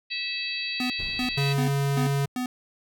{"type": "harmonic tone", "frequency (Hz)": 653, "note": "E5", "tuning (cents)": -17, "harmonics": [3, 4, 5, 6, 7], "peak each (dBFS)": [-39, -31, -41, -33, -35], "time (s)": [0.1, 1.54], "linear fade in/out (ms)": 20}
{"type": "tone bursts", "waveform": "square", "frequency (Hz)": 250.9, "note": "B3", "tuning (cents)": 28, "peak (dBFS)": -27, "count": 5, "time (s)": [0.8, 2.46], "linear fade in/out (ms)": 2, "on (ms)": 100, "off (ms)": 290}
{"type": "noise with exponential decay", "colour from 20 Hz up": "brown", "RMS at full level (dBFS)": -37, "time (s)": [0.99, 2.28], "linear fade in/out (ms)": 2, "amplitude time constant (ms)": 280}
{"type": "tone", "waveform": "square", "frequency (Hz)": 139.8, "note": "C#3", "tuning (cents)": 15, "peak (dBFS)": -23, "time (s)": [1.37, 2.26], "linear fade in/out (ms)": 10}
{"effects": []}